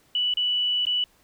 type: tone with dropouts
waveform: sine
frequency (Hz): 2960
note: F#7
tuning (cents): 0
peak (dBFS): -21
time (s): 0.15-1.04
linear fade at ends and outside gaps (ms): 2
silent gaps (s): 0.339-0.371 / 0.853-0.868
effects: pink hiss -61 dBFS RMS until 1.23 s